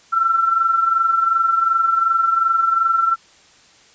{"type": "tone with amplitude modulation", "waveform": "sine", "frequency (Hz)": 1346, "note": "E6", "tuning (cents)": 36, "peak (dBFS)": -11, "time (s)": [0.12, 3.16], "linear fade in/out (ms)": 20, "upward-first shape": "sine", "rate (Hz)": 22.7, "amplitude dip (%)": 60, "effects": ["white hiss -50 dBFS RMS until 3.94 s", "resampled to 16000 Hz"]}